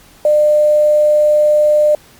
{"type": "tone with quantisation", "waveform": "sine", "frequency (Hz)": 600, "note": "D5", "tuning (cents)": 37, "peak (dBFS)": -7, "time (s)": [0.25, 1.95], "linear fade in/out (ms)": 2, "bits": 6, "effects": ["pink hiss -44 dBFS RMS until 2.19 s", "MP3 96 kbps"]}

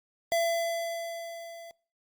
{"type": "tone with level ramp", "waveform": "square", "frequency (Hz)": 673, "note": "E5", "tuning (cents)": 36, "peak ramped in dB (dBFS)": [-24, -45], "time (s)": [0.32, 1.71], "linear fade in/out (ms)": 0, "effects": ["noise-tail reverb RT60 0.4 s tail -23 dB re dry", "Opus 48 kbps"]}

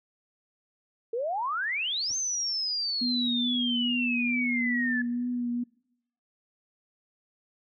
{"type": "exponential two-way sweep", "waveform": "sine", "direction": "up then down", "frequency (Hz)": [441.5, 6350, 1708], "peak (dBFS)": -27, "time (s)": [1.13, 5.02], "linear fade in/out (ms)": 5, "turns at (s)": 2.16}
{"type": "noise with exponential growth", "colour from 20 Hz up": "brown", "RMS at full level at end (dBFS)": -41, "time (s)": [2.04, 2.12], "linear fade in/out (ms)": 5, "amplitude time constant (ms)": 16}
{"type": "tone with vibrato", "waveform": "sine", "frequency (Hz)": 243, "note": "B3", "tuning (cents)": -28, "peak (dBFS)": -27, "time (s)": [3.01, 5.64], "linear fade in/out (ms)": 10, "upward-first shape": "triangle", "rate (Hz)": 2.3, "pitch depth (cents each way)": 27}
{"effects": ["noise-tail reverb RT60 0.8 s tail -24 dB re dry"]}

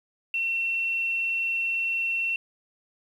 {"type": "tone with quantisation", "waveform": "sine", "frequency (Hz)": 2711, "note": "E7", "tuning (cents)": 48, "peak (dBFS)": -24, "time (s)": [0.34, 2.36], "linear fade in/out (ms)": 2, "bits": 9, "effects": []}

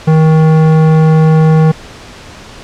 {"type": "tone with tanh clipping", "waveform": "sine", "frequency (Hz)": 158, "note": "D#3", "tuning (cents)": 27, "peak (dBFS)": -6, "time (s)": [0.07, 1.72], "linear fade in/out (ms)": 10, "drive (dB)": 16, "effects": ["pink hiss -32 dBFS RMS until 2.63 s", "low-pass 6000 Hz 12 dB/octave"]}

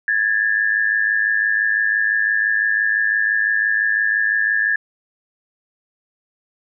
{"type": "tone pair together", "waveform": "sine", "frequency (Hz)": [1661.2, 1767.1], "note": ["G#6", "A6"], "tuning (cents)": [0, 7], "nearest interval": "minor second", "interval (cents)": 107, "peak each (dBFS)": [-18, -18], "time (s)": [0.08, 4.76], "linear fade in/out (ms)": 2, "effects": []}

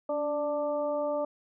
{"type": "harmonic tone with a mistuned harmonic", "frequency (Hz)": 294.8, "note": "D4", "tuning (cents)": 7, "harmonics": [1, 2, 3, 4], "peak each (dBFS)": [-37, -28, -38, -40], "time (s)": [0.09, 1.25], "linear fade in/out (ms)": 5, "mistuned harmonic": 1, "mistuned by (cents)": -39, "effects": []}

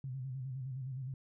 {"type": "tone with vibrato", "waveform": "sine", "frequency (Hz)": 130.81, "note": "C3", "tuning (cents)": 0, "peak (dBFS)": -38, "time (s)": [0.04, 1.14], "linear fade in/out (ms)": 2, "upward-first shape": "square", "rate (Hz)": 9.7, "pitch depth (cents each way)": 64, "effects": []}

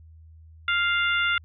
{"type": "harmonic tone", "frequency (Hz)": 698.5, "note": "F5", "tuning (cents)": 0, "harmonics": [2, 3, 4, 5], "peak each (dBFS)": [-23, -27, -29, -31], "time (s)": [0.68, 1.38], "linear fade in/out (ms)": 2, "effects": ["added 80 Hz sine -46 dBFS peak until 1.44 s"]}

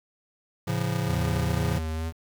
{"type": "chord", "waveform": "square", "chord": "A augmented", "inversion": "none", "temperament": "just", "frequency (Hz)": [110, 137.5, 171.88], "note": ["A2", "C#3", "E#3"], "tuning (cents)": [0, -14, -27], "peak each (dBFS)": -30, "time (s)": [0.67, 1.79], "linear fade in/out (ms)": 10}
{"type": "tone with vibrato", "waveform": "square", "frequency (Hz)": 80.6, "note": "E2", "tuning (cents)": -38, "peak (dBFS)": -29, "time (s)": [1.06, 2.13], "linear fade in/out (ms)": 50, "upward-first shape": "sine", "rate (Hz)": 2.1, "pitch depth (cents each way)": 29}
{"effects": ["8-bit"]}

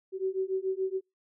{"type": "beating tone pair", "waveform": "sine", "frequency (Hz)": [376.4, 383.4], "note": ["F#4", "G4"], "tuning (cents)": [30, -38], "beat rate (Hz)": 7, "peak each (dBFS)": -31, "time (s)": [0.12, 1.01], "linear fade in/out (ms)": 50, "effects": ["noise-tail reverb RT60 0.2 s tail -26 dB re dry"]}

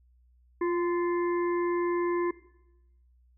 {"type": "harmonic tone with a mistuned harmonic", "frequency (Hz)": 349.2, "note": "F4", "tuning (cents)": 0, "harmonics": [1, 3, 5, 6], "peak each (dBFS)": [-25, -34, -42, -44], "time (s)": [0.61, 2.31], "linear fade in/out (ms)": 5, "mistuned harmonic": 3, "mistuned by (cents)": -25, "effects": ["noise-tail reverb RT60 0.9 s tail -17 dB re dry", "added 61 Hz sine -59 dBFS peak until 3.37 s"]}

